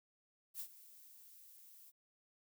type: noise with ADSR envelope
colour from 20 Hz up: violet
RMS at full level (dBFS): -43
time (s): 0.54-1.92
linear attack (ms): 61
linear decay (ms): 73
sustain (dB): -17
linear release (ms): 33
effects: none